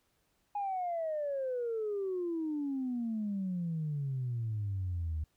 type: exponential sweep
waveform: sine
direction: down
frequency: 830.6 to 75.6 Hz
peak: -31 dBFS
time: 0.55-5.24 s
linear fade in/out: 5 ms
effects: tanh soft clip ceiling -28 dBFS + pink hiss -75 dBFS RMS until 5.36 s